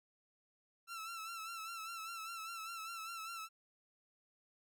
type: tone with vibrato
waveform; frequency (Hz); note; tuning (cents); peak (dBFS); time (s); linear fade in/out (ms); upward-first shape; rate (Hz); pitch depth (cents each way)
sawtooth; 1336; E6; +23; -40; 0.87-3.49; 50; sine; 5; 54
effects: none